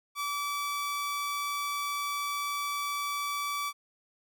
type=tone; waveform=sawtooth; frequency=1153 Hz; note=D6; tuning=32 cents flat; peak=-27 dBFS; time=0.15-3.73 s; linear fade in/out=50 ms; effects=none